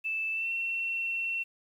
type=tone with pitch glide; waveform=sine; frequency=2637 to 2711 Hz; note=E7 to E7; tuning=0 to +48 cents; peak=-29 dBFS; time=0.04-1.44 s; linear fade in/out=20 ms; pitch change=+48 cents; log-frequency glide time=0.32-0.51 s; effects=10-bit

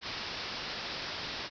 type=low-pass noise; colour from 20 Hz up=white; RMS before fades=-39 dBFS; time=0.01-1.5 s; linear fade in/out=50 ms; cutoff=5400 Hz; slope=96 dB/octave; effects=none

